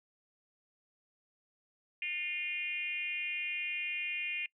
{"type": "tone with frequency modulation", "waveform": "sine", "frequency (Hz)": 2452, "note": "D#7", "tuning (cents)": -26, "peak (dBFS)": -33, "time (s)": [2.02, 4.46], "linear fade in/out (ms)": 2, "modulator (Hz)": 334, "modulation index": 0.98, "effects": ["noise-tail reverb RT60 0.1 s tail -24 dB re dry"]}